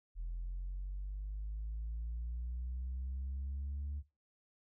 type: linear sweep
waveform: sine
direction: up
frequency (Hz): 41.2 to 72.8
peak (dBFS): -36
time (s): 0.15-4.03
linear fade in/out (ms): 50
effects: noise-tail reverb RT60 0.3 s tail -20 dB re dry + tanh soft clip ceiling -35 dBFS